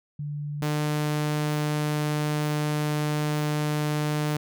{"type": "tone pair in turn", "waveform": ["sine", "sawtooth"], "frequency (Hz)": [146.83, 150.18], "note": ["D3", "D3"], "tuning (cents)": [0, 39], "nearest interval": "unison", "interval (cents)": 39, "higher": "second", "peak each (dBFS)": [-29, -20], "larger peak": "second", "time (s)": [[0.19, 0.62], [0.62, 4.37]], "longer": "second", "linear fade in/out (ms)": 5, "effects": []}